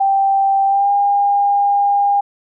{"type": "tone with pitch glide", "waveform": "sine", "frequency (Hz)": [784, 807], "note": ["G5", "G#5"], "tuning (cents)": [0, -50], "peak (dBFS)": -11, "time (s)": [0, 2.21], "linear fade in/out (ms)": 10, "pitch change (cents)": 50, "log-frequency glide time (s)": [0.66, 0.91], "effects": []}